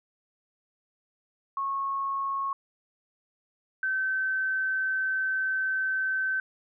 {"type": "tone pair in turn", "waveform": "sine", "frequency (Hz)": [1096, 1538.4], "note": ["C#6", "G6"], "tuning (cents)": [-20, -33], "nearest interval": "tritone", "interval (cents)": 587, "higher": "second", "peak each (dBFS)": [-27, -25], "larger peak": "second", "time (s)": [[1.57, 2.53], [3.83, 6.4]], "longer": "second", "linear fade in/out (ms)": 2, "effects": []}